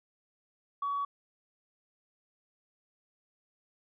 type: tone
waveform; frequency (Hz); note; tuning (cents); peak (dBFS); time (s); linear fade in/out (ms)
sine; 1130; C#6; +33; -29; 0.82-1.05; 5
effects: tanh soft clip ceiling -25 dBFS